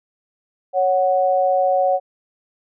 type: tone pair together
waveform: sine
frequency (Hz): 554.4 / 740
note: C#5 / F#5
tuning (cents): 0 / 0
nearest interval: perfect fourth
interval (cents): 500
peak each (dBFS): -17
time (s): 0.73-2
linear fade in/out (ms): 50
effects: none